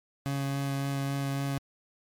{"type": "tone with vibrato", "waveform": "30% pulse", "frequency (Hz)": 138.59, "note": "C#3", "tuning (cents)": 0, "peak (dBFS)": -26, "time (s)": [0.26, 1.58], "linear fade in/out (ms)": 0, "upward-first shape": "sine", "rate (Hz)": 3.6, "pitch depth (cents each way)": 9, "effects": ["MP3 96 kbps"]}